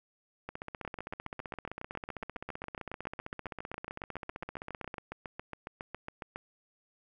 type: two click trains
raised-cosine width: 0.5 ms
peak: -24 / -24 dBFS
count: 70 / 41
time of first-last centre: 0.49-4.942 / 0.85-6.36 s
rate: 15.5 / 7.26 Hz
effects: none